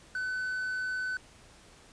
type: tone with quantisation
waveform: triangle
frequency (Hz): 1509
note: F#6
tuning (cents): +34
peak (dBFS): -29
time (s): 0.15-1.17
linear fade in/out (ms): 2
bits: 9
effects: pink hiss -56 dBFS RMS until 1.92 s + resampled to 22050 Hz